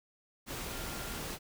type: tone in noise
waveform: sine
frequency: 1396.9 Hz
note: F6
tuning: in tune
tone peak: -50 dBFS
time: 0.69-1.23 s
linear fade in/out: 50 ms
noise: pink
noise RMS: -40 dBFS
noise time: 0.46-1.39 s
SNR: -13 dB
effects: none